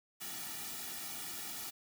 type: noise with comb filter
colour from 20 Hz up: white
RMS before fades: -43 dBFS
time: 0.2-1.71 s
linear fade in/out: 20 ms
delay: 1.9 ms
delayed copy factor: -0.95
effects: none